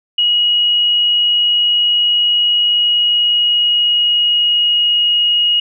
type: tone with pitch glide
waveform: sine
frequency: 2900 to 2883 Hz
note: F#7 to F#7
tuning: -35 to -46 cents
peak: -10 dBFS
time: 0.18-5.6 s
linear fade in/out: 5 ms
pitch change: -11 cents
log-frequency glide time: 2.52-5.05 s
effects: none